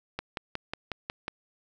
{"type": "click train", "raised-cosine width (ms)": 0.3, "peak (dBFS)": -16, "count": 7, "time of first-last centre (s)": [0.19, 1.281], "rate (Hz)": 5.5, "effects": []}